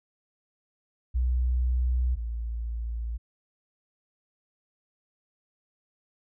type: tone pair in turn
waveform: sine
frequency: 62 / 57.25 Hz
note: B1 / A#1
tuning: +7 / -31 cents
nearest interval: minor second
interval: 138 cents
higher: first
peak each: -22 / -29 dBFS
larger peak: first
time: 1.14-2.16 / 2.16-3.18 s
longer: neither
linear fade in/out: 20 ms
effects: none